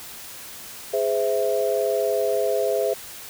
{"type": "chord", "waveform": "sine", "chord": "Ab augmented", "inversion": "none", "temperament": "equal with one note detuned", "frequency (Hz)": [415.3, 516.3, 659.3], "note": ["Ab4", "C5", "E5"], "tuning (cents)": [0, -23, 0], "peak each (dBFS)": -24, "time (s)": [0.93, 2.94], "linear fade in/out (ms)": 10, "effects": ["white hiss -39 dBFS RMS until 3.29 s"]}